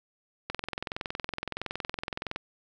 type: click train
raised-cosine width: 0.3 ms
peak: -16 dBFS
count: 41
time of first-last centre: 0.5-2.36 s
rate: 21.5 Hz
effects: none